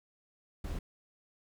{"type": "noise", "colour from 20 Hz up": "brown", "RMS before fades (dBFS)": -37, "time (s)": [0.64, 0.79], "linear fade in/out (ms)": 5, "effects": []}